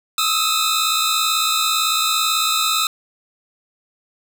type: tone cluster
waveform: sawtooth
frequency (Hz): 1255 / 1313 / 3684 / 4015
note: D#6 / E6 / A#7 / B7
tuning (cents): +15 / -7 / -21 / +28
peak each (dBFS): -19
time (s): 0.18-2.87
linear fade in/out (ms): 2
effects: none